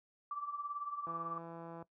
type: tone with tremolo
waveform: sine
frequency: 1164 Hz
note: D6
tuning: 16 cents flat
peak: -35 dBFS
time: 0.31-1.38 s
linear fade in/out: 2 ms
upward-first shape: triangle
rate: 18 Hz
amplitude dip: 80%
type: click train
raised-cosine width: 1 ms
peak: -35 dBFS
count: 127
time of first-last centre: 1.07-1.824 s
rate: 167 Hz
effects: noise-tail reverb RT60 0.1 s tail -18 dB re dry + high-pass 80 Hz 12 dB/octave